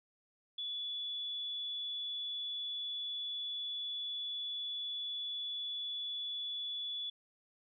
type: tone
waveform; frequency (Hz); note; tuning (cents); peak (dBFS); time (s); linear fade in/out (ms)
sine; 3432; A7; -44; -37; 0.58-7.1; 5
effects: none